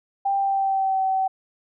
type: tone with pitch glide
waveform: sine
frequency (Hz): 790 to 764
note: G5 to G5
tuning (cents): +13 to -45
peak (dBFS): -19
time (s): 0.25-1.28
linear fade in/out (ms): 10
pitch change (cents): -58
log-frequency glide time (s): 0.36-1.02
effects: none

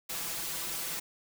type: noise with comb filter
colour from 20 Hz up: white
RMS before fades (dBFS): -36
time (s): 0.09-1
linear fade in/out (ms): 10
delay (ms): 6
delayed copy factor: +0.85
effects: none

